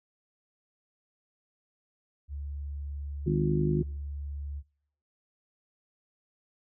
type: tone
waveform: sine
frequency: 71.5 Hz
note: D2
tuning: 46 cents flat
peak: -34 dBFS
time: 2.28-4.63 s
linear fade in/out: 50 ms
type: harmonic tone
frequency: 50.8 Hz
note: G#1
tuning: 38 cents flat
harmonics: 3 / 4 / 5 / 6 / 7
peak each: -26 / -34 / -36 / -38 / -30 dBFS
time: 3.26-3.83 s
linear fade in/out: 10 ms
effects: noise-tail reverb RT60 0.7 s tail -25 dB re dry